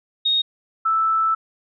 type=tone pair in turn; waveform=sine; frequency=3729 / 1318.4 Hz; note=A#7 / E6; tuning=0 / 0 cents; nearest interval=octave + tritone; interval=1800 cents; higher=first; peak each=-16 / -16 dBFS; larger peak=neither; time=0.25-0.42 / 0.85-1.35 s; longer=second; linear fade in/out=10 ms; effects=none